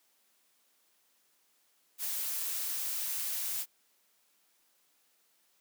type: noise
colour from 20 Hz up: blue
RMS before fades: -35 dBFS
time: 1.98-3.66 s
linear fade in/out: 50 ms
effects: white hiss -71 dBFS RMS until 5.6 s + high-pass 200 Hz 12 dB/octave